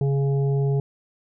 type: harmonic tone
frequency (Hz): 138.59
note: C#3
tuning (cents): 0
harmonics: 1 / 3 / 5 / 6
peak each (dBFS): -19 / -27 / -39 / -44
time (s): 0.01-0.8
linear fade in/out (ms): 2
effects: none